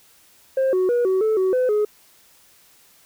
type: tone with pitch steps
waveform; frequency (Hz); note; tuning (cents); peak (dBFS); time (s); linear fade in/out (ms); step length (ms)
sine; 530 / 370.4 / 482.3 / 377 / 436.6 / 376 / 507 / 420.7; C5 / F#4 / B4 / F#4 / A4 / F#4 / B4 / G#4; +22 / +2 / -41 / +32 / -13 / +28 / +45 / +22; -14; 0.57-1.85; 5; 160
effects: tanh soft clip ceiling -15 dBFS + white hiss -54 dBFS RMS until 3.05 s